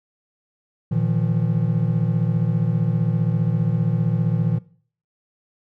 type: chord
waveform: triangle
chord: Bb suspended fourth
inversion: none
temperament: equal with one note detuned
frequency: 116.54 / 155.56 / 170.72 Hz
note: Bb2 / Eb3 / F3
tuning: 0 / 0 / -39 cents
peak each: -20 / -20 / -21 dBFS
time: 0.91-4.59 s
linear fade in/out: 10 ms
effects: noise-tail reverb RT60 0.5 s tail -20 dB re dry